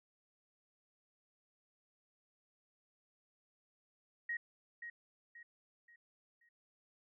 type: tone with echo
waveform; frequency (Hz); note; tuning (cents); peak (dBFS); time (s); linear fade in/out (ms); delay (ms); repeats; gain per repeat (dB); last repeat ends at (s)
sine; 1885; A#6; +19; -36; 4.29-4.37; 5; 530; 4; -8; 6.49
effects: none